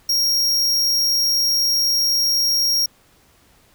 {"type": "tone", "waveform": "45% pulse", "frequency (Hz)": 5588, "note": "F8", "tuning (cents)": 0, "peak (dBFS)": -16, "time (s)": [0.09, 2.86], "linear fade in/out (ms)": 5, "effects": ["pink hiss -55 dBFS RMS until 3.74 s"]}